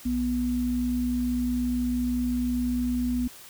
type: tone pair together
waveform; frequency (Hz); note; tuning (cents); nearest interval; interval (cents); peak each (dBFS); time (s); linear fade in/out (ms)
sine; 61.5 / 246; B1 / B3; -7 / -7; 2 octaves; 2400; -32 / -24; 0.05-3.28; 10
effects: white hiss -47 dBFS RMS until 3.49 s